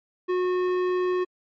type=tone with tanh clipping; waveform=sine; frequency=363.8 Hz; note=F#4; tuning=29 cents flat; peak=-24 dBFS; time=0.28-1.25 s; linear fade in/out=20 ms; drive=14 dB; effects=AAC 64 kbps